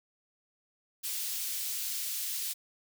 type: high-pass noise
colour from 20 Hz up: white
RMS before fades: -35 dBFS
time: 1.03-2.54 s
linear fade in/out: 20 ms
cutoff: 3100 Hz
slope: 12 dB/octave
effects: none